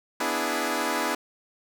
10% pulse chord, E dominant seventh, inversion second, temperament equal, 246.9 / 293.7 / 329.6 / 415.3 Hz, B3 / D4 / E4 / G#4, 0 / 0 / 0 / 0 cents, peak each -23 / -22 / -22 / -23 dBFS, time 0.2-1.15 s, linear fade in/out 5 ms, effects none

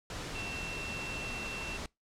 sine tone in noise, 2700 Hz, E7, 41 cents sharp, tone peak -40 dBFS, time 0.35-1.77 s, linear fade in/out 2 ms, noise pink, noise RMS -40 dBFS, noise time 0.1-1.86 s, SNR -3 dB, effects noise-tail reverb RT60 0.2 s tail -24 dB re dry + low-pass 7000 Hz 12 dB/octave

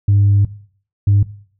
sine tone bursts at uneven times, 100.8 Hz, G2, 49 cents sharp, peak -7 dBFS, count 2, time 0.08-0.45 / 1.07-1.23 s, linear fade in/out 5 ms, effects noise-tail reverb RT60 0.5 s tail -18 dB re dry + tanh soft clip ceiling -6 dBFS

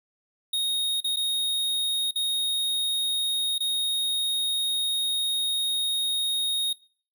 square tone with dropouts, 3729 Hz, A#7, in tune, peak -24 dBFS, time 0.53-6.73 s, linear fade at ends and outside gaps 5 ms, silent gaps 1.005-1.043 / 1.161-1.168 / 2.11-2.157 / 3.582-3.604 s, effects noise-tail reverb RT60 0.5 s tail -23 dB re dry

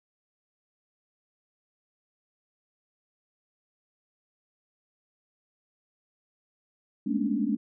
sine tone cluster, 205.2 / 216.1 / 236.7 / 275.6 / 294.6 Hz, G#3 / A3 / A#3 / C#4 / D4, -21 / -31 / +27 / -10 / +6 cents, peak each -31 dBFS, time 7.06-7.57 s, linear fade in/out 10 ms, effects none

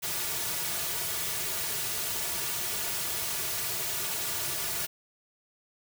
white noise with comb filter, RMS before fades -32 dBFS, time 0.02-4.87 s, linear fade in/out 20 ms, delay 3.8 ms, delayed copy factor -0.95, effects none

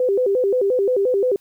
sine tone with vibrato, 446.9 Hz, A4, 27 cents sharp, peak -15 dBFS, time 0-1.36 s, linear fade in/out 2 ms, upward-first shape square, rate 5.7 Hz, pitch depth 210 cents each way, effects white hiss -60 dBFS RMS until 1.4 s

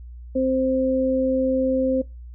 sine tone pair together, 261.6 / 523.3 Hz, C4 / C5, 0 / 0 cents, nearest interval octave, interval 1200 cents, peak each -21 dBFS, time 0.35-2.02 s, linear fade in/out 10 ms, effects noise-tail reverb RT60 0.2 s tail -19 dB re dry + added 60 Hz sine -36 dBFS peak until 2.34 s

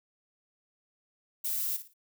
violet noise with echo, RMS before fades -32 dBFS, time 1.44-1.77 s, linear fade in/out 10 ms, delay 56 ms, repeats 3, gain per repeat -11 dB, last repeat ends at 1.938 s, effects none

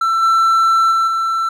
triangle tone with level steps, 1338 Hz, E6, 25 cents sharp, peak -11 / -8 / -10 / -13 dBFS, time 0.01-1.49 s, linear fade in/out 5 ms, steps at 0.22 / 0.91 / 1.07 s, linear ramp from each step 10 ms, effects none

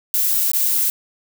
violet noise with dropouts, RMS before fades -18 dBFS, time 0.14-0.9 s, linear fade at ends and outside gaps 1 ms, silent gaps 0.517-0.534 s, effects none

